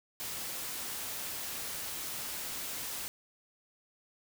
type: noise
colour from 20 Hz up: white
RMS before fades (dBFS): -39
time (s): 0.2-3.08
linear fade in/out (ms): 0
effects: none